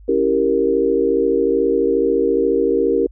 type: chord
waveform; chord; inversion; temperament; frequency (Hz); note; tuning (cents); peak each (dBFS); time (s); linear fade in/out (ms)
sine; C# diminished seventh; none; equal; 277.2 / 329.6 / 392 / 466.2; C#4 / E4 / G4 / Bb4; 0 / 0 / 0 / 0; -22 / -22 / -18 / -17; 0.08-3.07; 10
effects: added 50 Hz sine -39 dBFS peak until 3.11 s